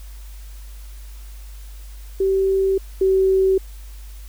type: tone pair in turn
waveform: sine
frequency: 385.6 / 381.6 Hz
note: G4 / G4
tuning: -28 / -47 cents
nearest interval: unison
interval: 19 cents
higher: first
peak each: -15 / -13 dBFS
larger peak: second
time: 2.2-2.78 / 3.01-3.58 s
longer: first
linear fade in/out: 5 ms
effects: added 50 Hz sine -34 dBFS peak until 4.28 s + white hiss -49 dBFS RMS until 4.28 s